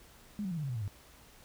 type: tone with pitch steps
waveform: sine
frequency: 207.6 / 187.1 / 168.62 / 151.97 / 136.96 / 123.44 / 111.25 / 100.26 Hz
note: G#3 / F#3 / E3 / D#3 / C#3 / B2 / A2 / G2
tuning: 0 / +20 / +40 / -40 / -20 / 0 / +20 / +39 cents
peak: -33 dBFS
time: 0.39-0.878 s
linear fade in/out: 0 ms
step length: 61 ms
effects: added 60 Hz sine -66 dBFS peak until 1.44 s + pink hiss -58 dBFS RMS until 1.44 s